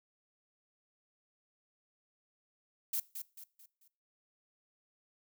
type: noise with echo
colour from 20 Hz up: violet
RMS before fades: -34 dBFS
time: 2.93-3 s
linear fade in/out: 5 ms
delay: 220 ms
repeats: 4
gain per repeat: -8 dB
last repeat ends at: 3.88 s
effects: noise-tail reverb RT60 0.4 s tail -21 dB re dry